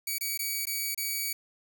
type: tone with dropouts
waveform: 5% pulse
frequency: 2274 Hz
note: C#7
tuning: 44 cents sharp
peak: -20 dBFS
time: 0.07-1.33 s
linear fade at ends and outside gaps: 5 ms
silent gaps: 0.184-0.209 / 0.377-0.391 / 0.655-0.669 / 0.947-0.976 s
effects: 10-bit